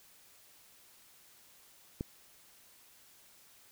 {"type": "click", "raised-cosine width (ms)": 3, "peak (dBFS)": -22, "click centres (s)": 2.009, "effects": ["white hiss -61 dBFS RMS until 3.71 s"]}